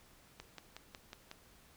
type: click train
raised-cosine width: 0.2 ms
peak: -29 dBFS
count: 6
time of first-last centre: 0.4-1.314 s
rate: 5.47 Hz
effects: pink hiss -63 dBFS RMS until 1.76 s